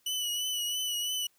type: tone with vibrato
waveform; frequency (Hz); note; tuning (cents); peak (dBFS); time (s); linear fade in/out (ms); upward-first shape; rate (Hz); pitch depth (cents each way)
sawtooth; 2960; F#7; 0; -27; 0.06-1.27; 5; triangle; 3; 45
effects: white hiss -69 dBFS RMS until 1.38 s